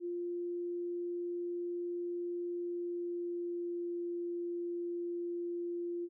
sine tone with pitch glide, 349.2 to 346.6 Hz, F4 to F4, 0 to -13 cents, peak -35 dBFS, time 0-6.09 s, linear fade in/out 50 ms, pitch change -13 cents, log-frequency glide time 2.52-3.98 s, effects none

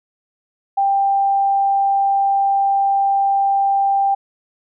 sine tone, 790 Hz, G5, 13 cents sharp, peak -13 dBFS, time 0.77-4.15 s, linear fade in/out 10 ms, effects none

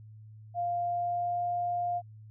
sine tone with pitch glide, 698.5 to 703.4 Hz, F5 to F5, 0 to +12 cents, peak -28 dBFS, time 0.54-2.02 s, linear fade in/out 50 ms, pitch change +12 cents, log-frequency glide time 0.81-1.45 s, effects added 108 Hz sine -47 dBFS peak until 2.3 s

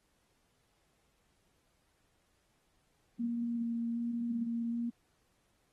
sine tone with vibrato, 234.1 Hz, A#3, 8 cents sharp, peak -32 dBFS, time 3.19-4.9 s, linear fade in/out 10 ms, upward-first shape square, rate 1.3 Hz, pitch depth 10 cents each way, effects pink hiss -75 dBFS RMS until 5.72 s + AAC 32 kbps

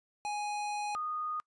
square / sine tone pair in turn, 830.6 / 1234.1 Hz, G#5 / D#6, 0 / -15 cents, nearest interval perfect fifth, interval 685 cents, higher second, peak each -34 / -33 dBFS, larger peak second, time 0.25-0.95 / 0.95-1.4 s, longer first, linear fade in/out 0 ms, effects noise-tail reverb RT60 0.1 s tail -25 dB re dry + resampled to 22050 Hz

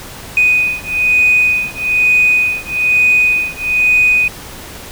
sine beating tone pair, 2489 / 2490.1 Hz, D#7 / D#7, 0 / +1 cents, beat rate 1.1 Hz, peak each -12 dBFS, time 0.37-4.28 s, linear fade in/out 2 ms, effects tanh soft clip ceiling -2 dBFS + pink hiss -31 dBFS RMS until 4.91 s

